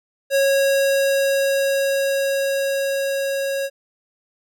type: tone with level ramp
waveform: square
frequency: 549 Hz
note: C#5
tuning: 17 cents flat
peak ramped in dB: -15 to -22 dBFS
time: 0.3-3.7 s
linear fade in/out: 50 ms
effects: none